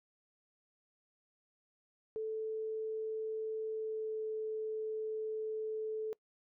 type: tone with pitch glide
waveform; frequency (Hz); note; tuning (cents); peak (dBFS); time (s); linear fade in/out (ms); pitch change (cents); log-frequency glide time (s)
sine; 438.6 to 435.8; A4 to A4; -6 to -17; -35; 2.16-6.13; 0; -11; 3.69-4.26
effects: noise-tail reverb RT60 0.1 s tail -24 dB re dry